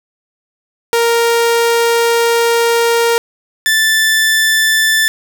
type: tone pair in turn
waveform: sawtooth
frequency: 466.2 / 1760.1 Hz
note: A#4 / A6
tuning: 0 / 0 cents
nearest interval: octave + major seventh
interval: 2300 cents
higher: second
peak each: -6 dBFS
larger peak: neither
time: 0.93-3.18 / 3.66-5.08 s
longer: first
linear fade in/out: 0 ms
effects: none